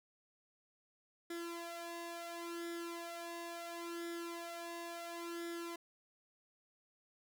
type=tone with flanger; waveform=sawtooth; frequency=340 Hz; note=F4; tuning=46 cents flat; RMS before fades=-45 dBFS; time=1.3-5.76 s; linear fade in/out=5 ms; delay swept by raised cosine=0.56 to 1.86 ms; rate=0.72 Hz; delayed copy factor=+0.75; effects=none